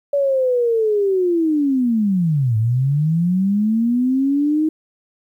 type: linear two-way sweep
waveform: sine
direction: down then up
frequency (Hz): 573 to 107.1 to 316.1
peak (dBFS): -14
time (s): 0.13-4.69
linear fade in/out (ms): 5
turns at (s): 2.57
effects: 9-bit